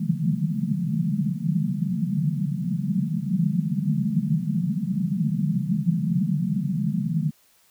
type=band-pass noise; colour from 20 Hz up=pink; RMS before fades=-24 dBFS; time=0-7.31 s; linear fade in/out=10 ms; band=140 to 220 Hz; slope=96 dB/octave; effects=white hiss -60 dBFS RMS until 7.7 s